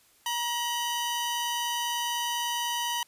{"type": "tone pair together", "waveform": "sawtooth", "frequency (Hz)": [950, 3006], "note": ["A#5", "F#7"], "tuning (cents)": [33, 27], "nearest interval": "octave + minor sixth", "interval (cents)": 1994, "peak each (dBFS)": [-26, -29], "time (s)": [0.26, 3.03], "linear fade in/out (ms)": 2, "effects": ["white hiss -62 dBFS RMS until 3.07 s", "resampled to 32000 Hz"]}